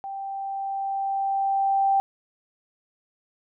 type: tone with level ramp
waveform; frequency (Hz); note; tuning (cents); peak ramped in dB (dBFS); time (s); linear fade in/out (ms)
sine; 784; G5; 0; -31 to -17; 0.04-2; 0
effects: none